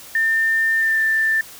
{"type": "tone with pitch glide", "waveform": "sine", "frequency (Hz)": [1800, 1776.2], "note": ["A6", "A6"], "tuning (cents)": [39, 16], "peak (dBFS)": -15, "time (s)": [0.15, 1.41], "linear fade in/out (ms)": 2, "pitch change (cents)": -23, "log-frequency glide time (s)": [0.77, 1.02], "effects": ["white hiss -40 dBFS RMS until 1.59 s"]}